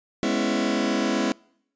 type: chord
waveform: sawtooth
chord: C# minor seventh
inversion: second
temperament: just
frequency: 207.9 / 249.5 / 277.2 / 332.6 Hz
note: G#3 / B3 / C#4 / E4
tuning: +2 / +18 / 0 / +16 cents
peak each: -23 dBFS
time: 0.23-1.32 s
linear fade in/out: 0 ms
effects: noise-tail reverb RT60 0.7 s tail -26 dB re dry + resampled to 16000 Hz